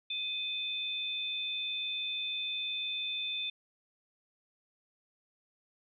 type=tone pair together; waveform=sine; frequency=2508 / 3547 Hz; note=D#7 / A7; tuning=+13 / +13 cents; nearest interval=tritone; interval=600 cents; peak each=-39 / -34 dBFS; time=0.1-3.5 s; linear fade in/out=5 ms; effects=none